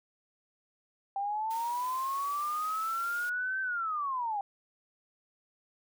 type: linear two-way sweep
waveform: sine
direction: up then down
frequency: 784 to 1555 to 784 Hz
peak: -30 dBFS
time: 1.16-4.41 s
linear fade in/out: 2 ms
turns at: 3.61 s
type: high-pass noise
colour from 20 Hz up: white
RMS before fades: -48 dBFS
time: 1.5-3.3 s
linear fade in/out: 10 ms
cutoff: 260 Hz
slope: 24 dB/octave
effects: none